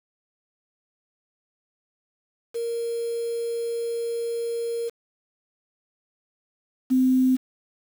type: tone pair in turn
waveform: sine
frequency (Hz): 466.2 / 257.7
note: A#4 / C4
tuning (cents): 0 / -26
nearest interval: minor seventh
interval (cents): 1026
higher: first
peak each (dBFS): -25 / -16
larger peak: second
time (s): 2.54-4.9 / 6.9-7.37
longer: first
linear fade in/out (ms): 20
effects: 7-bit